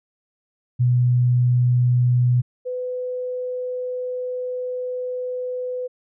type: tone pair in turn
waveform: sine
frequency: 123.47 / 501.6 Hz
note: B2 / B4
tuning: 0 / +27 cents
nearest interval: 2 octaves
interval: 2427 cents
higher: second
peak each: -14 / -24 dBFS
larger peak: first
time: 0.79-2.42 / 2.65-5.88 s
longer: second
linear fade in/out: 20 ms
effects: none